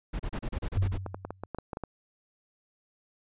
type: noise bursts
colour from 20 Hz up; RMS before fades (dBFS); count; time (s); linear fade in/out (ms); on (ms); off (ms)
brown; -32; 9; 0.13-0.979; 10; 65; 33
type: tone with exponential decay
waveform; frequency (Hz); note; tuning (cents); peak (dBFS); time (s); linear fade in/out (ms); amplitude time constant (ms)
sine; 94.9; F#2; +44; -21; 0.77-1.46; 0; 150
type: clicks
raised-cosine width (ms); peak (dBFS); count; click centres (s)
1; -21; 10; 1.063 / 1.145 / 1.25 / 1.306 / 1.436 / 1.547 / 1.586 / 1.732 / 1.771 / 1.837
effects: resampled to 8000 Hz